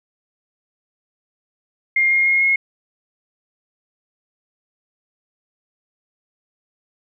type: tone with pitch steps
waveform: sine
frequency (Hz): 2121 / 2135 / 2148 / 2162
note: C7 / C7 / C7 / C#7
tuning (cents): +23 / +34 / +45 / -44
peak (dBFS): -13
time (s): 1.96-2.56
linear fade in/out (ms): 5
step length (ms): 150
effects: none